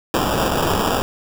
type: noise with sample-and-hold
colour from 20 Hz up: violet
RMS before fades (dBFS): -19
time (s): 0.14-1.02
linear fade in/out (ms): 0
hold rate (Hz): 2100
effects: none